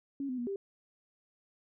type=tone with pitch steps; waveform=sine; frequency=277 / 253.9 / 240.8 / 394.9 Hz; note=C#4 / B3 / B3 / G4; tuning=-1 / +48 / -44 / +13 cents; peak=-33 dBFS; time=0.2-0.56 s; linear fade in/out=2 ms; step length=90 ms; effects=none